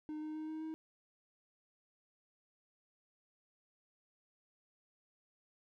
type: tone with pitch steps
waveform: triangle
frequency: 306 / 308.7 / 311.3 / 314.1 / 316.8 Hz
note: D#4 / D#4 / D#4 / D#4 / D#4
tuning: -29 / -14 / +1 / +16 / +31 cents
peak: -38 dBFS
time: 0.09-0.74 s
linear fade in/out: 0 ms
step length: 130 ms
effects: none